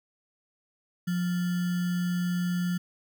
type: tone with sample-and-hold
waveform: sine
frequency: 177.5 Hz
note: F3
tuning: 28 cents sharp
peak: -25 dBFS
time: 1.07-2.78 s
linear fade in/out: 10 ms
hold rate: 1575 Hz
effects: none